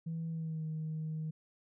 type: tone with pitch glide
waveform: sine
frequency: 163.8 to 156.95 Hz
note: E3 to D#3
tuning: -11 to +15 cents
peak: -34 dBFS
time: 0.06-1.31 s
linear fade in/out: 10 ms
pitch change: -74 cents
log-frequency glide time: 0.29-0.65 s
effects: tanh soft clip ceiling -32 dBFS